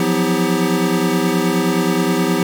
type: tone cluster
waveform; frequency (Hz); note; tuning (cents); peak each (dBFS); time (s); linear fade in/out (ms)
square; 173 / 182.5 / 250.4 / 320.4 / 396.2; F3 / F#3 / B3 / E4 / G4; -16 / -24 / +24 / -49 / +18; -22; 0-2.43; 2
effects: none